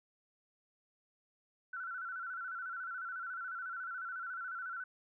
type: tone with vibrato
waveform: sine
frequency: 1434 Hz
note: F6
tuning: 45 cents sharp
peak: -39 dBFS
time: 1.73-4.84 s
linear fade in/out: 5 ms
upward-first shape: square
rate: 14 Hz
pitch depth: 80 cents each way
effects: none